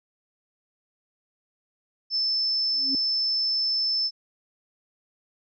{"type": "tone", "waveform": "sine", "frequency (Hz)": 5274, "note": "E8", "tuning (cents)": 0, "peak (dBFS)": -22, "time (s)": [2.1, 4.11], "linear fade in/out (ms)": 50}
{"type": "tone with exponential growth", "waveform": "sine", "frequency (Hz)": 271.1, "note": "C#4", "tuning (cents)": -38, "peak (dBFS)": -25, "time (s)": [2.69, 2.95], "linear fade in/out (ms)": 1, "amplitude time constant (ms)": 55}
{"effects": []}